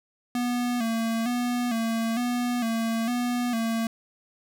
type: tone with vibrato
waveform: square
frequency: 235.3 Hz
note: A#3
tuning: 16 cents sharp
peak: -25 dBFS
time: 0.35-3.87 s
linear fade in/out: 2 ms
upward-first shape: square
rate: 1.1 Hz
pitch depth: 63 cents each way
effects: none